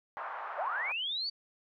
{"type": "band-pass noise", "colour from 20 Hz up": "white", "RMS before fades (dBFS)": -40, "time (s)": [0.17, 0.92], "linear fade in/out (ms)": 0, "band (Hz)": [740, 1300], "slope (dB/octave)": 24}
{"type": "linear sweep", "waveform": "sine", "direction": "up", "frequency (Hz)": [523.3, 4636], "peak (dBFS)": -32, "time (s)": [0.58, 1.3], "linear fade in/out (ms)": 10}
{"effects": []}